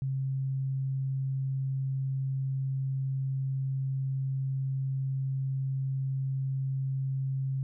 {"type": "tone", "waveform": "sine", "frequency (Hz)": 134.1, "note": "C3", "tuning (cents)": 43, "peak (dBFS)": -28, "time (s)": [0.02, 7.63], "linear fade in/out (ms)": 0, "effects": []}